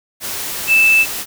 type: tone in noise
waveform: sine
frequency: 2637 Hz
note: E7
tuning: in tune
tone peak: -8 dBFS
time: 0.67-1.06 s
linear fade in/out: 50 ms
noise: white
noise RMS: -24 dBFS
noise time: 0.2-1.26 s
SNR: +13 dB
effects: none

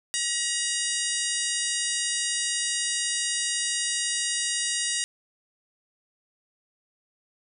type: harmonic tone with a mistuned harmonic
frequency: 956 Hz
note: A#5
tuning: 43 cents sharp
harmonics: 2 / 3 / 4 / 5 / 6 / 7 / 8 / 9 / 10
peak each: -34 / -34 / -34 / -34 / -34 / -34 / -34 / -34 / -34 dBFS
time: 0.14-5.04 s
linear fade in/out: 0 ms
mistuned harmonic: 4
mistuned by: -21 cents
effects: none

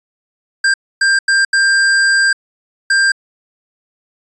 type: tone bursts at uneven times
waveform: square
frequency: 1590 Hz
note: G6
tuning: 24 cents sharp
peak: -10 dBFS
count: 5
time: 0.64-0.74 / 1.01-1.19 / 1.28-1.45 / 1.53-2.33 / 2.9-3.12 s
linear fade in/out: 5 ms
effects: resampled to 22050 Hz

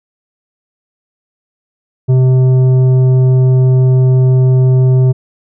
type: tone with tanh clipping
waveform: sine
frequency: 129 Hz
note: C3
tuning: 24 cents flat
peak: -7 dBFS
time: 2.08-5.13 s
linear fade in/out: 20 ms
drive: 9 dB
effects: none

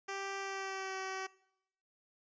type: tone with pitch glide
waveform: 10% pulse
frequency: 392 to 380.8 Hz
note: G4 to F#4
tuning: 0 to +50 cents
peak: -30 dBFS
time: 0.08-1.27 s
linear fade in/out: 10 ms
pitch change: -50 cents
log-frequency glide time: 0.39-0.97 s
effects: noise-tail reverb RT60 0.8 s tail -22 dB re dry + resampled to 16000 Hz

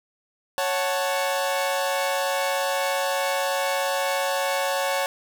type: chord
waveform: sawtooth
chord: F# minor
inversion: second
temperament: equal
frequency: 554.4 / 740 / 880 Hz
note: C#5 / F#5 / A5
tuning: 0 / 0 / 0 cents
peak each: -21 / -25 / -25 dBFS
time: 0.58-5.06 s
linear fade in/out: 0 ms
effects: none

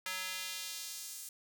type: tone with high-pass filter sweep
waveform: square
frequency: 185.7 Hz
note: F#3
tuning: 7 cents sharp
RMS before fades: -42 dBFS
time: 0.06-1.29 s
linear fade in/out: 2 ms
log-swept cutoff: 1700 to 8200 Hz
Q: 0.97
effects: none

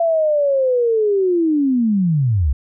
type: linear sweep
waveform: sine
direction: down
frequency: 679 to 60.7 Hz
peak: -13 dBFS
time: 0-2.53 s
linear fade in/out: 5 ms
effects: none

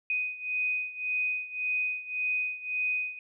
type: beating tone pair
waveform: sine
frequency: 2496 / 2497.8 Hz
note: D#7 / D#7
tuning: +5 / +6 cents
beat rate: 1.8 Hz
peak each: -30 / -33 dBFS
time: 0.1-3.19 s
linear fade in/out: 2 ms
effects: none

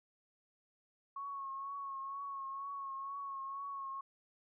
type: tone with vibrato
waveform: sine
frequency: 1100 Hz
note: C#6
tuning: 14 cents flat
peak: -40 dBFS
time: 1.16-4.01 s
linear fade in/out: 5 ms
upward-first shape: triangle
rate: 2.1 Hz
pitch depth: 38 cents each way
effects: none

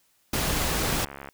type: noise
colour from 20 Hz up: pink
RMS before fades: -26 dBFS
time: 0.33-1.05 s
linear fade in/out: 5 ms
type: click train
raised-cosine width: 0.5 ms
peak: -23 dBFS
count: 28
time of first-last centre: 0.9-1.288 s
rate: 69.6 Hz
effects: white hiss -66 dBFS RMS until 1.33 s

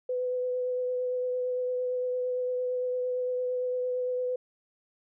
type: tone with vibrato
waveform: sine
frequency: 501 Hz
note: B4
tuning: 25 cents sharp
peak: -27 dBFS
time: 0.09-4.36 s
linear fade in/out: 5 ms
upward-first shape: triangle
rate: 8.8 Hz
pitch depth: 16 cents each way
effects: none

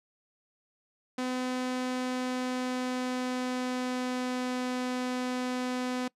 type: tone with pitch glide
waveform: sawtooth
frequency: 253.6 to 251.6 Hz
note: B3 to B3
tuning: +46 to +32 cents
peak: -26 dBFS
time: 1.18-6.08 s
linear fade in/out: 5 ms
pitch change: -14 cents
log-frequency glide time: 1.9-4.63 s
effects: noise-tail reverb RT60 0.1 s tail -23 dB re dry + low-pass 8000 Hz 12 dB/octave

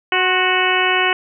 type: harmonic tone with a mistuned harmonic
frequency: 370 Hz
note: F#4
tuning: in tune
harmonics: 1 / 2 / 3 / 4 / 5 / 6 / 7 / 8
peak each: -22 / -22 / -22 / -22 / -22 / -22 / -22 / -22 dBFS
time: 0.12-1.13 s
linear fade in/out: 2 ms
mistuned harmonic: 3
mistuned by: -45 cents
effects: none

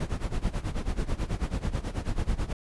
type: noise with tremolo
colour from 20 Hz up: brown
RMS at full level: -26 dBFS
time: 0-2.53 s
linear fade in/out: 5 ms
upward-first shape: sine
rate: 9.2 Hz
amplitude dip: 85%
effects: resampled to 24000 Hz

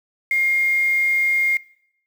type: tone with quantisation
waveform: sine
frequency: 2128 Hz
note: C7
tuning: 29 cents sharp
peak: -16 dBFS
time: 0.31-1.57 s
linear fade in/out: 2 ms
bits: 6
effects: noise-tail reverb RT60 0.7 s tail -21 dB re dry

